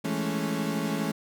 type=chord; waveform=35% pulse; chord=A major seventh; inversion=second; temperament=equal; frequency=164.81 / 207.7 / 220 / 277.2 Hz; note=E3 / G#3 / A3 / C#4; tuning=0 / 0 / 0 / 0 cents; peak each=-31 dBFS; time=0.04-1.12 s; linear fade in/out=10 ms; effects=none